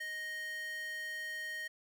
square tone with high-pass filter, 622.3 Hz, D#5, in tune, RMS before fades -41 dBFS, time 0-1.68 s, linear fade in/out 10 ms, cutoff 1700 Hz, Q 4, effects none

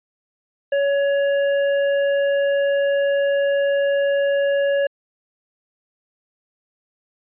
sine tone with hard clipping, 561 Hz, C#5, 21 cents sharp, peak -18 dBFS, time 0.72-4.87 s, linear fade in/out 5 ms, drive 9 dB, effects resampled to 8000 Hz

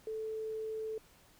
sine tone, 438.6 Hz, A4, 6 cents flat, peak -36 dBFS, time 0.07-0.98 s, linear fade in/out 2 ms, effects pink hiss -63 dBFS RMS until 1.39 s

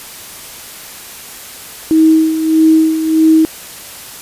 sine tone with tremolo, 318.1 Hz, D#4, 38 cents sharp, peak -4 dBFS, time 1.91-3.45 s, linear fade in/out 0 ms, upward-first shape sine, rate 1.6 Hz, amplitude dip 65%, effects white hiss -31 dBFS RMS until 4.21 s + resampled to 32000 Hz

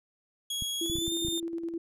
sawtooth tone with pitch glide, 3322 to 3623 Hz, G#7 to A7, 0 to +50 cents, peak -28 dBFS, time 0.5-1.4 s, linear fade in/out 5 ms, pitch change +150 cents, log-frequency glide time 0.81-1.13 s
clicks, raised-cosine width 5 ms, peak -26 dBFS, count 7, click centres 0.623 / 0.899 / 0.955 / 0.985 / 1.08 / 1.249 / 1.284 s
sine tone with tremolo, 334.7 Hz, E4, 26 cents sharp, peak -30 dBFS, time 0.81-1.78 s, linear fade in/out 5 ms, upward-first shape square, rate 9.7 Hz, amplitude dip 45%
effects resampled to 32000 Hz

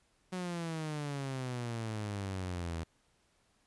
sawtooth exponential sweep, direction down, 185.4 to 80.7 Hz, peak -32 dBFS, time 0.32-2.84 s, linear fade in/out 10 ms, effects pink hiss -72 dBFS RMS until 3.66 s + resampled to 24000 Hz

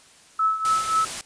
sine tone with tremolo, 1302 Hz, E6, 22 cents flat, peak -16 dBFS, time 0.39-1.05 s, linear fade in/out 5 ms, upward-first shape triangle, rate 3.8 Hz, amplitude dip 80%
white noise, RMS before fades -31 dBFS, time 0.65-1.21 s, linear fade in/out 0 ms
effects white hiss -52 dBFS RMS until 1.25 s + resampled to 22050 Hz

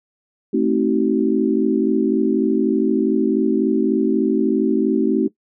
sine chord, A diminished seventh, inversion none, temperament just, 220 / 264 / 316.8 / 380.2 Hz, A3 / C4 / Eb4 / Gb4, 0 / +16 / +31 / +47 cents, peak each -20 dBFS, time 0.53-5.28 s, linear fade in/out 10 ms, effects noise-tail reverb RT60 0.1 s tail -18 dB re dry

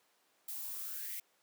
violet noise with high-pass filter sweep, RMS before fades -42 dBFS, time 0.48-1.2 s, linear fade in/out 5 ms, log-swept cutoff 690 to 2200 Hz, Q 7.1, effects pink hiss -72 dBFS RMS until 1.42 s + high-pass 400 Hz 12 dB/octave

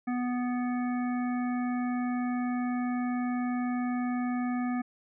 harmonic tone, 246.9 Hz, B3, in tune, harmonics 1 / 3 / 5 / 7 / 9, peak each -28 / -38 / -42 / -45 / -47 dBFS, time 0.07-4.82 s, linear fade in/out 10 ms, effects none

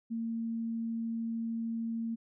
sine tone, 228.3 Hz, A#3, 36 cents flat, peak -32 dBFS, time 0.1-2.16 s, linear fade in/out 20 ms, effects none

